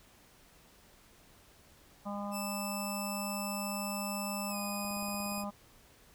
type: harmonic tone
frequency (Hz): 203.1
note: G#3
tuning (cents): -38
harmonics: 1 / 3 / 4 / 5 / 6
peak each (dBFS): -38 / -43 / -44 / -45 / -46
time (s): 2.05-5.51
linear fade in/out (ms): 20
type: tone with pitch glide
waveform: 10% pulse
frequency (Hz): 2637 to 2489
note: E7 to D#7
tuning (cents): 0 to 0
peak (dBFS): -31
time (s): 2.31-5.45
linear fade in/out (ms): 50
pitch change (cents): -100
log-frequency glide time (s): 4.49-4.56
type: click train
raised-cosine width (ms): 3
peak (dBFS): -40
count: 11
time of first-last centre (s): 4.85-5.438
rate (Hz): 17
effects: pink hiss -61 dBFS RMS until 6.14 s